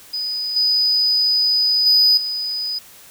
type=tone with level steps; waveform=sine; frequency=4978 Hz; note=D#8; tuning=in tune; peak=-21 / -13 / -8 / -21 dBFS; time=0.13-2.79 s; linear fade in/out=10 ms; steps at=0.56 / 1.86 / 2.17 s; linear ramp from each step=5 ms; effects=tanh soft clip ceiling -9 dBFS + white hiss -44 dBFS RMS until 3.1 s